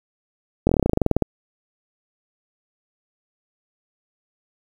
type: slowing click train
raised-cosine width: 2 ms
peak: -3 dBFS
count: 16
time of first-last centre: 0.67-1.223 s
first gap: 22 ms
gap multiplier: 1.07
effects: 7-bit